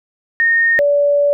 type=tone pair in turn; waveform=sine; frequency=1842 / 575.7 Hz; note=A#6 / D5; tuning=-21 / -35 cents; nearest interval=octave + minor sixth; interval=2014 cents; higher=first; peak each=-10 / -10 dBFS; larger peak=neither; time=0.4-0.79 / 0.79-1.33 s; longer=second; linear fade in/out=0 ms; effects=none